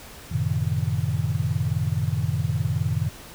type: chord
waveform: sine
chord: F# diminished seventh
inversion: none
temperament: equal with one note detuned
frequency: 92.5 / 111.66 / 130.81 / 155.56 Hz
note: F#2 / A2 / C3 / Eb3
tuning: 0 / +26 / 0 / 0 cents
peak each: -27 dBFS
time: 0.31-3.09 s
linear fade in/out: 10 ms
effects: pink hiss -43 dBFS RMS until 3.34 s